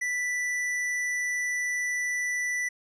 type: tone with hard clipping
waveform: triangle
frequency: 1975.5 Hz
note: B6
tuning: in tune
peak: -28 dBFS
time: 0.01-2.69 s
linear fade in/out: 10 ms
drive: 17 dB
effects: low-pass 10000 Hz 12 dB/octave

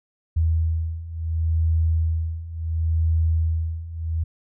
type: beating tone pair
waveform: sine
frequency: 80.7 / 81.41 Hz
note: E2 / E2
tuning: -36 / -21 cents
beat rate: 0.71 Hz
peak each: -24 / -21 dBFS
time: 0.36-4.24 s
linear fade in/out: 10 ms
effects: none

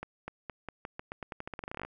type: accelerating click train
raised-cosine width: 0.5 ms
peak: -23 dBFS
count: 22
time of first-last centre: 0.03-1.85 s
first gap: 250 ms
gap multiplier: 0.87
effects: none

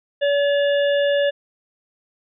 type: harmonic tone with a mistuned harmonic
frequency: 570 Hz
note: C#5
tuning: 48 cents sharp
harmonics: 1 / 3 / 5 / 6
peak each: -16 / -26 / -30 / -32 dBFS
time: 0.21-1.31 s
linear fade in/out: 20 ms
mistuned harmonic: 6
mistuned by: +44 cents
effects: none

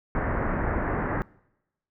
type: low-pass noise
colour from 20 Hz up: pink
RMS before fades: -27 dBFS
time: 0.15-1.22 s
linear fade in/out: 0 ms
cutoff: 1900 Hz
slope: 48 dB/octave
effects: noise-tail reverb RT60 0.9 s tail -24 dB re dry

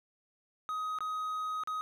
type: tone with dropouts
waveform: triangle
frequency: 1258 Hz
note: D#6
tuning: 19 cents sharp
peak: -31 dBFS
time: 0.69-1.81 s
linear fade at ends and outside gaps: 0 ms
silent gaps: 0.987-1.006 / 1.636-1.674 s
effects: none

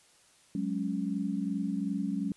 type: chord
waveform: sine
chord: F# suspended second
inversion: none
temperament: equal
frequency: 185 / 207.7 / 277.2 Hz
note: F#3 / G#3 / C#4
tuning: 0 / 0 / 0 cents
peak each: -34 / -33 / -34 dBFS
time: 0.55-2.32 s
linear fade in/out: 2 ms
effects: white hiss -62 dBFS RMS until 2.36 s + resampled to 24000 Hz

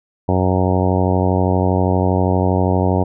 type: harmonic tone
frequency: 92.5 Hz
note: F#2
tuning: in tune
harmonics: 1 / 2 / 3 / 4 / 5 / 6 / 7 / 8 / 9 / 10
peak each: -17 / -20 / -22 / -23 / -24 / -25 / -25 / -26 / -27 / -27 dBFS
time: 0.28-3.04 s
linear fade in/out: 10 ms
effects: none

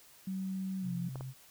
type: tone with pitch glide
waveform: sine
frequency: 190 to 174.23 Hz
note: F#3 to F3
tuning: +46 to -4 cents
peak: -34 dBFS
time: 0.27-1.09 s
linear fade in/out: 5 ms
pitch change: -150 cents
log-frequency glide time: 0.79-0.94 s
type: tone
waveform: sine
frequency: 130.81 Hz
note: C3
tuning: in tune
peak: -39 dBFS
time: 0.82-1.34 s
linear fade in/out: 50 ms
type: clicks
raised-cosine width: 1 ms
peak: -30 dBFS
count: 2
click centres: 1.157 / 1.209 s
effects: white hiss -59 dBFS RMS until 1.5 s

